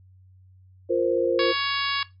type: chord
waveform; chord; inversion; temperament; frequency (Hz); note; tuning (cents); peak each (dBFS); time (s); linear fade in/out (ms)
sine; F suspended fourth; none; equal; 349.2 / 466.2 / 523.3; F4 / Bb4 / C5; 0 / 0 / 0; -24; 0.89-1.53; 20
type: harmonic tone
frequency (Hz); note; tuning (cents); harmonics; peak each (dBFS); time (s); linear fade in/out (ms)
559; C#5; +14; 2 / 3 / 4 / 5 / 6 / 7 / 8 / 9; -28 / -30 / -31 / -32 / -33 / -33 / -34 / -35; 1.39-2.03; 2
effects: noise-tail reverb RT60 0.2 s tail -17 dB re dry + added 93 Hz sine -50 dBFS peak until 2.2 s